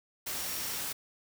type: tone in noise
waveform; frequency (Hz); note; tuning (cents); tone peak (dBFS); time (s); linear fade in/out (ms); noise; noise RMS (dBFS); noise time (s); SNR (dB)
sine; 5588; F8; 0; -45; 0.36-0.8; 10; white; -36; 0.26-0.93; -12
effects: none